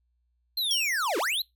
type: linear two-way sweep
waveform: square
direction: down then up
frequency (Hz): 4224 to 300.3 to 4224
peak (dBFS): -26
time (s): 0.57-1.42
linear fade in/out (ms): 5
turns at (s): 1.18
type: tone with exponential decay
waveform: square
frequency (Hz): 5570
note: F8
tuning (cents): -5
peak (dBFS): -24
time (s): 0.71-1.17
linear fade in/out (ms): 1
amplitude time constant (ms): 100
effects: noise-tail reverb RT60 0.2 s tail -24 dB re dry + added 60 Hz sine -69 dBFS peak until 1.55 s